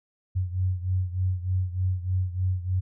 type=beating tone pair; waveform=sine; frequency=91.4 / 94.7 Hz; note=F#2 / F#2; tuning=-21 / +41 cents; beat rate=3.3 Hz; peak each=-25 / -29 dBFS; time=0.35-2.81 s; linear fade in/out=20 ms; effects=none